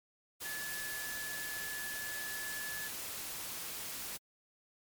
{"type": "tone in noise", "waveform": "sine", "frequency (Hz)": 1719, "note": "A6", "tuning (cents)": -41, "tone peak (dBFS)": -41, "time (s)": [0.44, 2.89], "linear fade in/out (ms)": 20, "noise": "white", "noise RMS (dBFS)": -42, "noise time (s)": [0.4, 4.18], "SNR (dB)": -2, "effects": ["MP3 96 kbps"]}